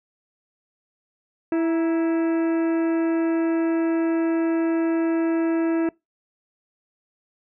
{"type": "harmonic tone with a mistuned harmonic", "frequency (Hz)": 329.6, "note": "E4", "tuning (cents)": 0, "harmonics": [1, 2, 3, 4, 5, 6, 7, 8], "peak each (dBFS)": [-19, -30, -37, -39, -39, -45, -47, -46], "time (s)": [1.52, 5.89], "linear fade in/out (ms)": 2, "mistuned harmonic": 3, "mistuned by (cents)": -67, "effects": ["noise-tail reverb RT60 0.2 s tail -24 dB re dry"]}